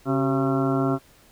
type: harmonic tone with a mistuned harmonic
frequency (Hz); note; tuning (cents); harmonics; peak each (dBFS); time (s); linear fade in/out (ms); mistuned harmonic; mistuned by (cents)
135.6; C#3; -38; 1 / 2 / 3 / 4 / 5 / 6 / 7 / 8 / 9 / 10; -26 / -23 / -27 / -36 / -29 / -40 / -40 / -35 / -40 / -32; 0.05-0.99; 50; 3; -87
effects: pink hiss -55 dBFS RMS until 1.31 s